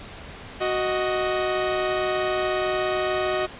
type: tone pair together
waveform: sawtooth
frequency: 370.4 / 622.9 Hz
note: F#4 / D#5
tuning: +2 / +2 cents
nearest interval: major sixth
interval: 900 cents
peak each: -21 dBFS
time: 0.6-3.47 s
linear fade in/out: 20 ms
effects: pink hiss -40 dBFS RMS until 3.59 s + resampled to 8000 Hz